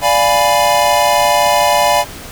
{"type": "chord", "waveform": "square", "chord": "D diminished seventh", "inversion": "none", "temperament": "equal", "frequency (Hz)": [587.3, 698.5, 830.6, 987.8], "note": ["D5", "F5", "Ab5", "Cb6"], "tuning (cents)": [0, 0, 0, 0], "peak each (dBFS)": -16, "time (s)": [0.01, 2.05], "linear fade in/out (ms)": 50, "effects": ["pink hiss -31 dBFS RMS until 2.31 s"]}